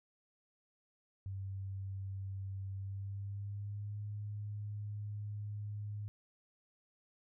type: tone with pitch glide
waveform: sine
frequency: 97 to 103.96 Hz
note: G2 to G#2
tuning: -18 to +2 cents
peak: -39 dBFS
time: 1.26-6.08 s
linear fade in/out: 0 ms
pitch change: +120 cents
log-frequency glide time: 2.73-4 s
effects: none